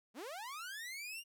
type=linear sweep; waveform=sawtooth; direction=up; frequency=190.1 to 2870 Hz; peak=-40 dBFS; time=0.14-1.24 s; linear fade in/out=50 ms; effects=none